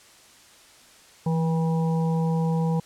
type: harmonic tone with a mistuned harmonic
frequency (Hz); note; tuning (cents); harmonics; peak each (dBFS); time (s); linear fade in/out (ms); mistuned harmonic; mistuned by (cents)
161.5; E3; -35; 1 / 3 / 5 / 6; -21 / -31 / -35 / -37; 1.26-2.8; 5; 1; +39
effects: white hiss -52 dBFS RMS until 2.85 s + low-pass 9000 Hz 12 dB/octave